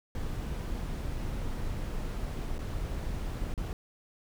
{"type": "noise with dropouts", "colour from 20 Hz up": "brown", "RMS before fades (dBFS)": -34, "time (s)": [0.15, 3.73], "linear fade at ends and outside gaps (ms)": 1, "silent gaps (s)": [[2.582, 2.59], [3.54, 3.577]], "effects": []}